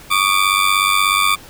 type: ring-modulated tone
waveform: 20% pulse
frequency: 1172 Hz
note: D6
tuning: 4 cents flat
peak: -5 dBFS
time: 0.1-1.36 s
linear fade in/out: 20 ms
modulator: 48.3 Hz
effects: pink hiss -40 dBFS RMS until 1.49 s